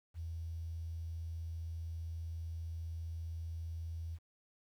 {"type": "tone", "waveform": "sine", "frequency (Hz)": 82.41, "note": "E2", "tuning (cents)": 0, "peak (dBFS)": -39, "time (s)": [0.14, 4.19], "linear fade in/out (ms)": 50, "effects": ["11-bit"]}